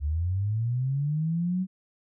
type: linear sweep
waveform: sine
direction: up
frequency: 69.3 to 189.9 Hz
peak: -24 dBFS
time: 0-1.67 s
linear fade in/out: 50 ms
effects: none